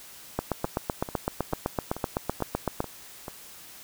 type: two click trains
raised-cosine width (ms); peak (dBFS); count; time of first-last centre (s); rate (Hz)
1; -21 / -11; 7 / 20; 0.65-3.282 / 0.39-2.804; 2.28 / 7.87
effects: white hiss -47 dBFS RMS until 3.83 s